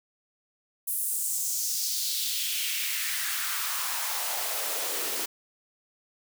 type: noise with high-pass filter sweep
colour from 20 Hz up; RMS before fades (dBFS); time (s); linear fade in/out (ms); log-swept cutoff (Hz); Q
white; -30; 0.87-5.26; 10; 11000 to 330; 2.2
effects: none